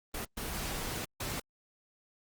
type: noise bursts at uneven times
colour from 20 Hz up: pink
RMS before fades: -37 dBFS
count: 3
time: 0.14-0.25 / 0.37-1.05 / 1.2-1.4 s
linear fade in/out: 5 ms
effects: Opus 24 kbps